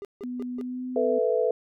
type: tone bursts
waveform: triangle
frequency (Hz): 402.8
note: G4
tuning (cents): +47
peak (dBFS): -32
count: 4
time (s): 0.02-0.612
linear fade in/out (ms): 0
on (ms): 28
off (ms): 160
type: tone with pitch glide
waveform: sine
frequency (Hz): 248 to 253.5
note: B3 to B3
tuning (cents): +7 to +45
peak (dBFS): -30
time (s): 0.23-1.19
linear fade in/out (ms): 10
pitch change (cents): +38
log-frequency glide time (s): 0.56-0.84
type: chord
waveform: sine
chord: A suspended second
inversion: none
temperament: just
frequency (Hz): 440 / 495 / 660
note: A4 / B4 / E5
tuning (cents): 0 / +4 / +2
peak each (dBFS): -25 / -24 / -28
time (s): 0.96-1.51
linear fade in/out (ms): 2
effects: none